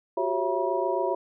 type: tone cluster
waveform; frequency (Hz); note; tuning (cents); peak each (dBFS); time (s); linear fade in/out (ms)
sine; 362.2 / 389.6 / 549 / 665 / 961; F#4 / G4 / C#5 / E5 / B5; -37 / -11 / -17 / +15 / -48; -30; 0.17-1.15; 5
effects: none